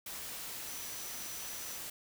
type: tone in noise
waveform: sine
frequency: 5920 Hz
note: F#8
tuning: in tune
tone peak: -48 dBFS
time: 0.67-1.78 s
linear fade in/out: 5 ms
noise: white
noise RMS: -43 dBFS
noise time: 0.06-1.9 s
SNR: -8 dB
effects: none